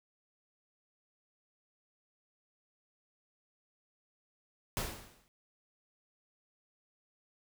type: noise with exponential decay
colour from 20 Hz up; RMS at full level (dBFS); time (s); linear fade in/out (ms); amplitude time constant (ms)
pink; -33; 4.77-5.28; 0; 110
effects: none